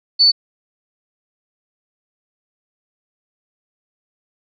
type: tone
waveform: sine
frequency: 4490 Hz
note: C#8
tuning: 21 cents sharp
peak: -8 dBFS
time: 0.19-0.32 s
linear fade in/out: 20 ms
effects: none